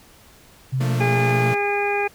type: tone with pitch glide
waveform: sine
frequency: 130.81 to 122.76 Hz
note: C3 to B2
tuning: 0 to -10 cents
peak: -19 dBFS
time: 0.72-1.54 s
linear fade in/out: 20 ms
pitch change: -110 cents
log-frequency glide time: 0.82-1.02 s
type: chord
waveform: sawtooth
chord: Bb major seventh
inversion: second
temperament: equal with one note detuned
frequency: 174.61 / 220 / 229.1 / 293.7 Hz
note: F3 / A3 / Bb3 / D4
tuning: 0 / 0 / -30 / 0 cents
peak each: -26 / -26 / -28 / -31 dBFS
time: 0.8-1.55 s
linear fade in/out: 10 ms
type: harmonic tone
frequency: 407 Hz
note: G#4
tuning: 35 cents flat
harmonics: 1 / 2 / 3 / 4 / 5 / 6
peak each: -23 / -24 / -35 / -30 / -33 / -25 dBFS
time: 1-2.08 s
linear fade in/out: 10 ms
effects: pink hiss -50 dBFS RMS until 2.14 s

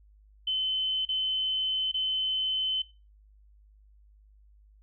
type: tone with dropouts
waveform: sine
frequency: 3053 Hz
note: G7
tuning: 46 cents flat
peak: -26 dBFS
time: 0.47-2.82 s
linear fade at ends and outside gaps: 5 ms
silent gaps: 1.052-1.088 / 1.916-1.941 s
effects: noise-tail reverb RT60 0.3 s tail -18 dB re dry + added 51 Hz sine -55 dBFS peak until 4.82 s

